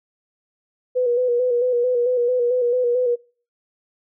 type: tone with vibrato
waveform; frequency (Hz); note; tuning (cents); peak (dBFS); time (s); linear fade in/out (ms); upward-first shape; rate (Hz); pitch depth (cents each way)
sine; 491.2; B4; -9; -16; 0.95-3.16; 20; square; 4.5; 39
effects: noise-tail reverb RT60 0.4 s tail -24 dB re dry